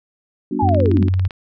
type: chord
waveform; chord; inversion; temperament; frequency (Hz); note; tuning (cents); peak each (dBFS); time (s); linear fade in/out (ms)
sine; G major seventh; none; just; 196 / 245 / 294 / 367.5; G3 / B3 / D4 / F#4; 0 / -14 / +2 / -12; -27 / -23 / -23 / -27; 0.51-1.09; 5
type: linear sweep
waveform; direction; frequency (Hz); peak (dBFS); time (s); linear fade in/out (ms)
sine; down; 887 to 164.81; -16; 0.59-1.04; 10
type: tone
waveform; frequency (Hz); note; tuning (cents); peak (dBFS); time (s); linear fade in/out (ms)
sine; 93; F#2; +9; -14; 0.62-1.28; 10
type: click train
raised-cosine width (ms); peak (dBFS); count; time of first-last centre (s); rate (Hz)
0.3; -17; 12; 0.69-1.308; 17.8
effects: none